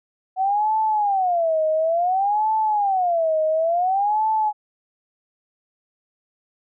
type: tone with vibrato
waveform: sine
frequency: 740 Hz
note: F#5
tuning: in tune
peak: -17 dBFS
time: 0.36-4.53 s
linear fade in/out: 50 ms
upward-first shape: sine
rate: 0.57 Hz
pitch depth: 290 cents each way
effects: none